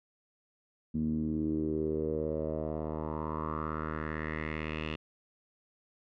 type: tone with low-pass filter sweep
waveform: 10% pulse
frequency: 77.78 Hz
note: D#2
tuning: in tune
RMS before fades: -34 dBFS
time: 0.94-4.96 s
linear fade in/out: 10 ms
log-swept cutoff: 220 to 2900 Hz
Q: 4.5
effects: none